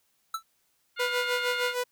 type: tone with exponential decay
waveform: square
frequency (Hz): 1322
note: E6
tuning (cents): +5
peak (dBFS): -26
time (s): 0.34-0.43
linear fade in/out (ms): 5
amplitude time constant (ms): 19
type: harmonic tone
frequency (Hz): 710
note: F5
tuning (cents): +28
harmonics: 2 / 3 / 4 / 5 / 6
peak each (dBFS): -31 / -35 / -37 / -39 / -41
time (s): 0.96-1.75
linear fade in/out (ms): 50
type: tone with tremolo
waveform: sawtooth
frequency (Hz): 493.9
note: B4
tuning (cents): 0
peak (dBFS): -22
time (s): 0.99-1.84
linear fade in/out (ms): 10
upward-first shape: sine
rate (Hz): 6.5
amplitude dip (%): 75
effects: white hiss -71 dBFS RMS until 1.91 s